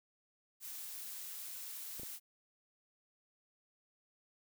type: noise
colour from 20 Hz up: blue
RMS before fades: -46 dBFS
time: 0.6-2.2 s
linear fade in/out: 50 ms
type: clicks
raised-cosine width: 2 ms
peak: -37 dBFS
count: 2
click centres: 1.997 / 2.033 s
effects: none